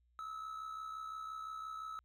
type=tone with amplitude modulation; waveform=triangle; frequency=1297 Hz; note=E6; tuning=28 cents flat; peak=-38 dBFS; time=0.19-1.99 s; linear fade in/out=0 ms; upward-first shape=sine; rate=65.8 Hz; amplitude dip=55%; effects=added 60 Hz sine -70 dBFS peak until 2.04 s